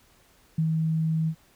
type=tone with ADSR envelope; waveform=sine; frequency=160 Hz; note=D#3; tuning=49 cents sharp; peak=-20 dBFS; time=0.58-1.35 s; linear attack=6 ms; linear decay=81 ms; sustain=-2 dB; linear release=70 ms; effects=pink hiss -60 dBFS RMS until 1.55 s